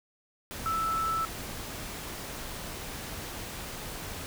sine tone in noise, 1318.5 Hz, E6, in tune, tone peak -27 dBFS, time 0.66-1.25 s, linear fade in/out 0 ms, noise pink, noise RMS -39 dBFS, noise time 0.51-4.26 s, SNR +9 dB, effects none

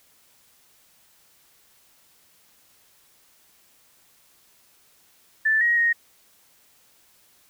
sine tone with pitch steps, 1761 / 1889 / 1867 Hz, A6 / A#6 / A#6, +1 / +22 / +2 cents, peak -17 dBFS, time 5.45-5.93 s, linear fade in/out 10 ms, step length 160 ms, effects white hiss -59 dBFS RMS until 7.49 s

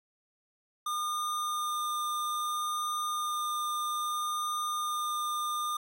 square tone with vibrato, 1211 Hz, D#6, 47 cents flat, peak -31 dBFS, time 0.86-5.77 s, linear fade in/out 5 ms, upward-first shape sine, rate 0.61 Hz, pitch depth 8 cents each way, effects none

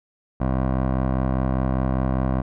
15% pulse tone with low-pass filter, 65 Hz, C2, 11 cents flat, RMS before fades -22 dBFS, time 0.4-2.42 s, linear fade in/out 10 ms, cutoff 1000 Hz, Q 1.2, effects none

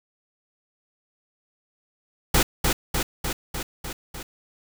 pink noise with echo, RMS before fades -18 dBFS, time 2.34-2.43 s, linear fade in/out 5 ms, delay 300 ms, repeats 6, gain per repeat -3 dB, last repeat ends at 4.23 s, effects none

